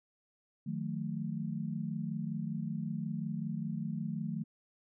sine chord, D# diminished, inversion none, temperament equal with one note detuned, 155.56 / 180.88 / 220 Hz, D#3 / F#3 / A3, 0 / -39 / 0 cents, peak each -38 / -39 / -38 dBFS, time 0.66-4.44 s, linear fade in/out 10 ms, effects none

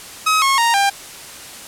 sawtooth tone with pitch steps, 1272 / 1088.3 / 931.2 / 796.7 Hz, D#6 / C#6 / A#5 / G5, +38 / -32 / -2 / +28 cents, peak -9 dBFS, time 0.26-0.9 s, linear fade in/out 10 ms, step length 160 ms, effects white hiss -35 dBFS RMS until 1.67 s + low-pass 11000 Hz 12 dB/octave

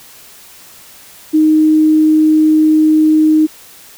sine tone, 310.7 Hz, D#4, 2 cents flat, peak -6 dBFS, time 1.33-3.47 s, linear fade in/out 20 ms, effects white hiss -39 dBFS RMS until 3.97 s

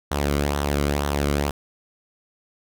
sawtooth tone with flanger, 71.9 Hz, D2, 36 cents flat, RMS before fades -23 dBFS, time 0.11-1.51 s, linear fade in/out 5 ms, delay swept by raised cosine 0.41 to 1.17 ms, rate 2.1 Hz, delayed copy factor -0.55, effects none

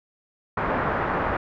white low-pass noise, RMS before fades -25 dBFS, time 0.57-1.37 s, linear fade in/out 5 ms, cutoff 1500 Hz, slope 24 dB/octave, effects none

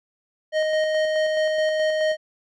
square tone with tremolo, 622.3 Hz, D#5, in tune, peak -19 dBFS, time 0.52-2.17 s, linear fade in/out 50 ms, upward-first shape square, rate 4.7 Hz, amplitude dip 25%, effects low-pass 4000 Hz 12 dB/octave

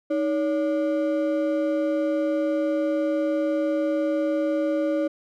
triangle ring-modulated tone, 440 Hz, A4, in tune, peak -16 dBFS, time 0.1-5.08 s, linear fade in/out 10 ms, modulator 127 Hz, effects none

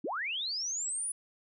sine linear sweep, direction up, 210.2 to 10000 Hz, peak -32 dBFS, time 0.04-1.12 s, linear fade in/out 5 ms, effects none

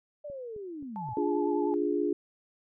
sine linear sweep, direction down, 603 to 105.9 Hz, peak -37 dBFS, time 0.24-1.14 s, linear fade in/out 10 ms
click train, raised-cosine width 3 ms, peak -38 dBFS, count 4, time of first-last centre 0.3-1.089 s, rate 3.8 Hz
sine tone with vibrato, 865 Hz, A5, 30 cents flat, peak -35 dBFS, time 0.96-1.74 s, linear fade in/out 0 ms, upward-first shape triangle, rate 10 Hz, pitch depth 48 cents each way
sine chord, D diminished, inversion none, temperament equal, 293.7 / 349.2 / 415.3 Hz, D4 / F4 / Ab4, 0 / 0 / 0 cents, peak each -30 dBFS, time 1.17-2.13 s, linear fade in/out 2 ms
effects none

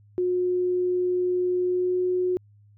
sine tone with pitch glide, 361.2 to 363.9 Hz, F#4 to F#4, -42 to -29 cents, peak -21 dBFS, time 0.18-2.37 s, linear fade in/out 0 ms, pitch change +13 cents, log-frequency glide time 1.64-1.98 s, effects added 103 Hz sine -52 dBFS peak until 2.77 s

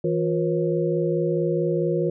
sine tone cluster, 163 / 356.2 / 476.4 / 541 Hz, E3 / F4 / A#4 / C#5, -19 / +34 / +38 / -42 cents, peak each -25 / -24 / -26 / -28 dBFS, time 0.04-2.1 s, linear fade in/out 5 ms, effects none

